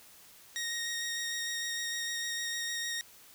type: tone with vibrato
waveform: 15% pulse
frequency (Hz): 1869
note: A#6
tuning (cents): +4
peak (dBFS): -27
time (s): 0.56-3.01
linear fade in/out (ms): 0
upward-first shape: square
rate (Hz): 6.6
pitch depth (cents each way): 10
effects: white hiss -56 dBFS RMS until 3.34 s